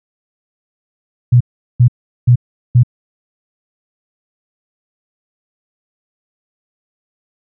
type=tone bursts; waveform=sine; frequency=122.1 Hz; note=B2; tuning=19 cents flat; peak=-4 dBFS; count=4; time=1.32-2.834 s; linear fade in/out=10 ms; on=86 ms; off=390 ms; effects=none